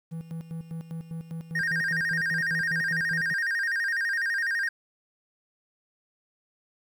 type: tone with tremolo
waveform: triangle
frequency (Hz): 164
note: E3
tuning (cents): -9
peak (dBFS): -30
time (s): 0.11-3.34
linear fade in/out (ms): 20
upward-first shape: square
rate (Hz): 5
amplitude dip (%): 75
type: tone with vibrato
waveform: triangle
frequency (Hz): 1721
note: A6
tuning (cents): -39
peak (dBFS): -23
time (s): 1.55-4.69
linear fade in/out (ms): 5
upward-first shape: square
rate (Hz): 12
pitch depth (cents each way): 130
effects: 10-bit